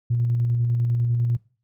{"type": "tone with tremolo", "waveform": "sine", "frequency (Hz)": 119, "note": "A#2", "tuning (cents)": 36, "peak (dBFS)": -17, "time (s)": [0.1, 1.37], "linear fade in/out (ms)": 10, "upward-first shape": "square", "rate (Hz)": 10, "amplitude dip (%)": 25, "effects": ["noise-tail reverb RT60 0.4 s tail -23 dB re dry", "tanh soft clip ceiling -13 dBFS"]}